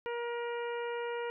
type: harmonic tone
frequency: 474.2 Hz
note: A#4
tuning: 30 cents sharp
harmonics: 1 / 2 / 3 / 4 / 5 / 6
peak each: -35 / -41 / -45 / -47 / -49 / -51 dBFS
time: 0.06-1.3 s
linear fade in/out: 0 ms
effects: none